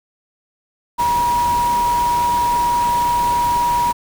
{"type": "tone in noise", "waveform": "sine", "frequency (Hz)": 959, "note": "A#5", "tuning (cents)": 49, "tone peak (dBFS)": -14, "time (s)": [0.98, 3.93], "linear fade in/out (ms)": 20, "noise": "pink", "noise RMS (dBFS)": -28, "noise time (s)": [0.98, 3.93], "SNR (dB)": 11, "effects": []}